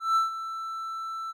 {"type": "tone with ADSR envelope", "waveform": "triangle", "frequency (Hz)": 1329, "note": "E6", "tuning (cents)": 14, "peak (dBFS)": -17, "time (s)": [0, 1.33], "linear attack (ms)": 160, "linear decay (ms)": 140, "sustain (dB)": -13, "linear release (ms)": 29, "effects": []}